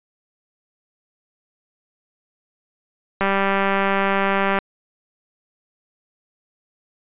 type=click train; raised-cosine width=0.5 ms; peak=-5 dBFS; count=271; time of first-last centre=3.21-4.588 s; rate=196 Hz; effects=resampled to 8000 Hz